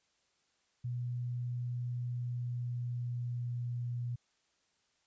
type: tone with pitch glide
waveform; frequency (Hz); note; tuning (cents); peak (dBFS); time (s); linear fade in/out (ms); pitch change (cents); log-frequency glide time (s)
sine; 122.2 to 121.01; B2 to B2; -18 to -35; -34; 0.84-4.16; 10; -17; 1.92-3.75
effects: white hiss -75 dBFS RMS until 5.06 s + resampled to 16000 Hz